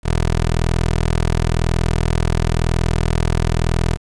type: tone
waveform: 15% pulse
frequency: 40.98 Hz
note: E1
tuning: 9 cents flat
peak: -9 dBFS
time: 0.03-3.98 s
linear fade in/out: 50 ms
effects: resampled to 22050 Hz + 7-bit